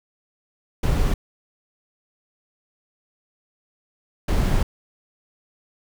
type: noise bursts at uneven times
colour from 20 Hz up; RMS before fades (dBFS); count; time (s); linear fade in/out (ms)
brown; -19; 2; 0.83-1.14 / 4.28-4.63; 5
effects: none